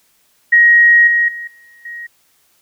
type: tone with level steps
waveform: sine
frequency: 1887 Hz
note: A#6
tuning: 21 cents sharp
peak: -5 / -10 / -24 / -42 / -26 dBFS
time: 0.52-2.07 s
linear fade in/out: 10 ms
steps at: 1.07 / 1.28 / 1.47 / 1.85 s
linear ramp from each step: 5 ms
effects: white hiss -57 dBFS RMS until 2.61 s